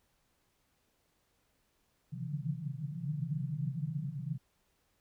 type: band-pass noise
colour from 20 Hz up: white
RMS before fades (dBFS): -37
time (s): 2.12-4.38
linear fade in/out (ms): 20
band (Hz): 130 to 170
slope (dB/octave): 96
effects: pink hiss -75 dBFS RMS until 5 s